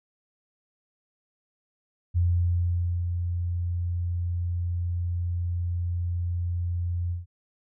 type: tone with ADSR envelope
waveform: sine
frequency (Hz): 87.31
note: F2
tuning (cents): 0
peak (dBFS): -19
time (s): 2.14-7.26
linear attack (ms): 29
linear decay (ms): 880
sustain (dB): -6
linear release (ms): 150
effects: none